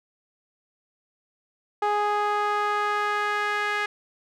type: tone with band-pass filter sweep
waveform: sawtooth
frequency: 415.3 Hz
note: G#4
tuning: in tune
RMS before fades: -25 dBFS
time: 1.82-3.86 s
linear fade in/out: 5 ms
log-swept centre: 920 to 1800 Hz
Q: 2
effects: none